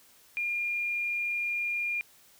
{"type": "tone", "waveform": "sine", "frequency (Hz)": 2411, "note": "D7", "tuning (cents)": 45, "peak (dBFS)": -28, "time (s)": [0.37, 2.01], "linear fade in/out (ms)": 0, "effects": ["white hiss -59 dBFS RMS until 2.39 s"]}